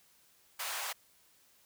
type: high-pass noise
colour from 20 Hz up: pink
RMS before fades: -38 dBFS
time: 0.59-0.93 s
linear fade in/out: 10 ms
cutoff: 720 Hz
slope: 24 dB/octave
effects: white hiss -66 dBFS RMS until 1.65 s